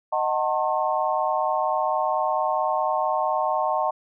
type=chord; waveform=sine; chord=D# diminished seventh; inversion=none; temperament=just; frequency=622.3 / 746.7 / 896 / 1075.3 Hz; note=D#5 / F#5 / A5 / C6; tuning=0 / +16 / +31 / +47 cents; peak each=-26 / -26 / -26 / -27 dBFS; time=0.12-3.91 s; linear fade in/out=10 ms; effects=none